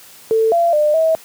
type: tone with pitch steps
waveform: sine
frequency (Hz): 445.3 / 682 / 600 / 644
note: A4 / F5 / D5 / E5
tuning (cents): +21 / -41 / +37 / -41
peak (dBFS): -11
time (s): 0.31-1.15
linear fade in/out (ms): 0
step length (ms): 210
effects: white hiss -42 dBFS RMS until 1.24 s + high-pass 100 Hz 12 dB/octave